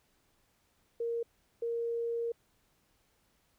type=tone bursts at uneven times; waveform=sine; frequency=466.2 Hz; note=A#4; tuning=in tune; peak=-31 dBFS; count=2; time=1-1.23 / 1.62-2.32 s; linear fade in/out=5 ms; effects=pink hiss -72 dBFS RMS until 3.58 s